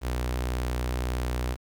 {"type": "tone with notch filter", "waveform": "sawtooth", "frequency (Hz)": 61.74, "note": "B1", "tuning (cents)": 0, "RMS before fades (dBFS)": -29, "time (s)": [0.01, 1.57], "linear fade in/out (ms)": 50, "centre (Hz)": 170, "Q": 1.7, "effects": ["10-bit"]}